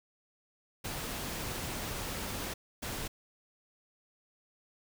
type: noise bursts at uneven times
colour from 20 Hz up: pink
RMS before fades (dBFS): -38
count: 2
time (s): 0.84-2.54 / 2.82-3.08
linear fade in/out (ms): 10
effects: none